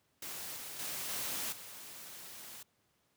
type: noise with level steps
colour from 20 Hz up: white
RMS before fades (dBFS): -43 / -45 / -40 / -38 / -49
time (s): 0.22-2.63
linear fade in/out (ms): 5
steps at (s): 0.56 / 0.79 / 1.09 / 1.52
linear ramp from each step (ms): 5
effects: pink hiss -75 dBFS RMS until 3.16 s + high-pass 80 Hz 12 dB/octave